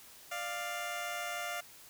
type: tone pair together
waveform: 15% pulse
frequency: 591.8 / 698.5 Hz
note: D5 / F5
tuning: +13 / 0 cents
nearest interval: minor third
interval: 287 cents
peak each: -36 / -31 dBFS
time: 0.31-1.61 s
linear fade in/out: 10 ms
effects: white hiss -55 dBFS RMS until 1.89 s